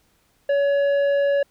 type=tone with tanh clipping; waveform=sine; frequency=564 Hz; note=C#5; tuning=30 cents sharp; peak=-18 dBFS; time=0.49-1.43 s; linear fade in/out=5 ms; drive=8 dB; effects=pink hiss -63 dBFS RMS until 1.5 s